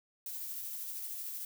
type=noise with tremolo; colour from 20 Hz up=violet; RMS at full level=-40 dBFS; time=0.26-1.45 s; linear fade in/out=2 ms; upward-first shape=sine; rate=13 Hz; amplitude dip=25%; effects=none